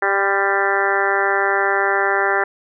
harmonic tone with a mistuned harmonic, 197.1 Hz, G3, 10 cents sharp, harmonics 2 / 3 / 4 / 5 / 6 / 7 / 8 / 9 / 10, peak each -22 / -26 / -22 / -27 / -28 / -23 / -24 / -22 / -27 dBFS, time 0.02-2.44 s, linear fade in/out 5 ms, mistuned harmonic 5, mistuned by +30 cents, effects none

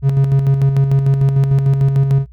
triangle tone with tremolo, 137 Hz, C#3, 20 cents flat, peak -6 dBFS, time 0.02-2.26 s, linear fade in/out 50 ms, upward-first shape square, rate 6.7 Hz, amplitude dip 45%, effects noise-tail reverb RT60 0.1 s tail -22 dB re dry + added 60 Hz sine -37 dBFS peak until 2.32 s

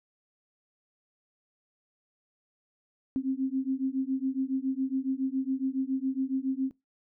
sine beating tone pair, 261.6 / 268.8 Hz, C4 / C4, 0 / +47 cents, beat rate 7.2 Hz, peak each -30 dBFS, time 3.16-6.71 s, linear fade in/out 0 ms, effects noise-tail reverb RT60 0.2 s tail -21 dB re dry

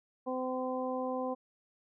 harmonic tone, 256.5 Hz, C4, 34 cents flat, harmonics 1 / 2 / 3 / 4, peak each -37 / -35 / -40 / -41 dBFS, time 0.26-1.35 s, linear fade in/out 20 ms, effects none

